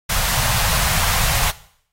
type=band-stop noise; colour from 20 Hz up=pink; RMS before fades=-19 dBFS; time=0.09-1.51 s; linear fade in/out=10 ms; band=160 to 640 Hz; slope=24 dB/octave; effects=noise-tail reverb RT60 0.6 s tail -17 dB re dry + AAC 48 kbps